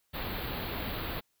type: band-stop noise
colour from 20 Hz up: pink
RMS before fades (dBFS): -36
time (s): 0.13-1.21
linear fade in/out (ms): 20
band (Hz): 4500 to 12000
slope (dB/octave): 96
effects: white hiss -75 dBFS RMS until 1.4 s